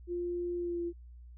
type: tone with pitch glide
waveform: sine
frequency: 350 to 343.2 Hz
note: F4 to F4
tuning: +4 to -30 cents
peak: -32 dBFS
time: 0.07-0.93 s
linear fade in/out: 50 ms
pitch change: -34 cents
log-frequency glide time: 0.57-0.82 s
effects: added 60 Hz sine -48 dBFS peak until 1.37 s